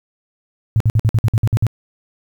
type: tone bursts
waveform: sine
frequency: 110.3 Hz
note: A2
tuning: 5 cents sharp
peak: -10 dBFS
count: 10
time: 0.76-1.667 s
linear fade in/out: 0 ms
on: 43 ms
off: 53 ms
effects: 8-bit